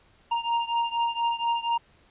square beating tone pair, 932.3 / 936.5 Hz, A#5 / A#5, 0 / +8 cents, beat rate 4.2 Hz, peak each -27 / -29 dBFS, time 0.31-1.78 s, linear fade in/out 10 ms, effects pink hiss -60 dBFS RMS until 2.1 s + resampled to 8000 Hz

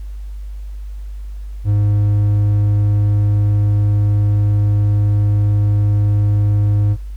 triangle tone, 103 Hz, G#2, 14 cents flat, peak -9 dBFS, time 1.64-6.97 s, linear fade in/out 50 ms, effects added 50 Hz sine -25 dBFS peak until 7.16 s + pink hiss -54 dBFS RMS until 7.16 s

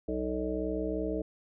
harmonic tone, 62.9 Hz, B1, 32 cents sharp, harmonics 1 / 3 / 5 / 7 / 9 / 10, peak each -38 / -40 / -34 / -35 / -40 / -39 dBFS, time 0.08-1.22 s, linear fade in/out 5 ms, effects none

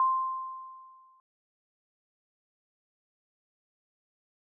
sine tone with exponential decay, 1046.5 Hz, C6, in tune, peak -20 dBFS, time 0-1.2 s, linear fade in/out 1 ms, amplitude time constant 260 ms, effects none

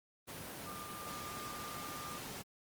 sine tone in noise, 1200 Hz, D6, 37 cents sharp, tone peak -46 dBFS, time 0.65-2.19 s, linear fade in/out 20 ms, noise pink, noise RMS -45 dBFS, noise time 0.27-2.43 s, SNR -4 dB, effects high-pass 100 Hz 12 dB/octave + Opus 24 kbps

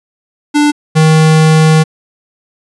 square tone pair in turn, 294.7 / 157.56 Hz, D4 / D#3, +6 / +22 cents, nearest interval major seventh, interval 1084 cents, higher first, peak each -7 / -5 dBFS, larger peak second, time 0.54-0.72 / 0.95-1.84 s, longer second, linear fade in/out 20 ms, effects resampled to 24000 Hz

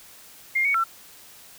sine tone with pitch steps, 2119 / 2233 / 1346 Hz, C7 / C#7 / E6, +21 / +12 / +36 cents, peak -19 dBFS, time 0.55-0.841 s, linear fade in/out 10 ms, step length 97 ms, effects white hiss -48 dBFS RMS until 1.58 s

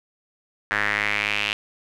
square tone with band-pass filter sweep, 51.91 Hz, G#1, in tune, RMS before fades -24 dBFS, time 0.71-1.53 s, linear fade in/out 0 ms, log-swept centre 1700 to 2800 Hz, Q 4.2, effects none

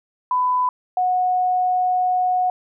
sine tone pair in turn, 1000 / 731.9 Hz, B5 / F#5, +21 / -19 cents, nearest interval perfect fourth, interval 540 cents, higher first, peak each -16 dBFS, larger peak neither, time 0.31-0.69 / 0.97-2.5 s, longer second, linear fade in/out 2 ms, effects none

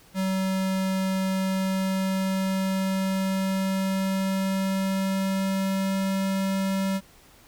square tone with pitch glide, 190 to 193.1 Hz, F#3 to G3, +46 to -26 cents, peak -24 dBFS, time 0.14-7.01 s, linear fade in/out 50 ms, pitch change +28 cents, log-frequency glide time 1.27-6.07 s, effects pink hiss -54 dBFS RMS until 7.47 s

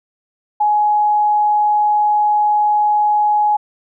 sine tone, 839 Hz, G#5, 17 cents sharp, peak -11 dBFS, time 0.6-3.57 s, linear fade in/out 10 ms, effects none

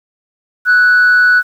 sine tone with frequency modulation, 1480 Hz, F#6, in tune, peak -4 dBFS, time 0.65-1.43 s, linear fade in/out 50 ms, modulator 163 Hz, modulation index 0.24, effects tanh soft clip ceiling -4 dBFS + 7-bit

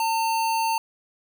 square tone, 900 Hz, A5, 39 cents sharp, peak -22 dBFS, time 0-0.78 s, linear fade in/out 2 ms, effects none

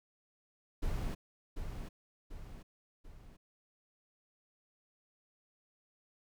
brown noise with echo, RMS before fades -35 dBFS, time 0.82-1.15 s, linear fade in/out 10 ms, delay 740 ms, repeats 3, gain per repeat -6 dB, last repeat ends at 3.37 s, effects none

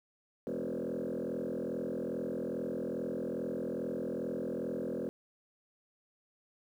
sine tone with frequency modulation, 370 Hz, F#4, in tune, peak -32 dBFS, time 0.47-5.09 s, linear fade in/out 0 ms, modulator 42.4 Hz, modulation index 4.3, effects tanh soft clip ceiling -31 dBFS + 11-bit

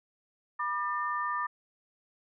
sine tone cluster, 978 / 1199 / 1801 Hz, B5 / D6 / A6, -17 / +36 / +40 cents, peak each -36 / -31 / -36 dBFS, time 0.59-1.47 s, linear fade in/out 10 ms, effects none

